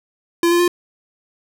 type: tone with pitch steps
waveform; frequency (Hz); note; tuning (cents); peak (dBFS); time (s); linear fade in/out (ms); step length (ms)
square; 341.2 / 346.4 / 351.6; F4 / F4 / F4; -40 / -14 / +12; -13; 0.43-0.679; 2; 83
effects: none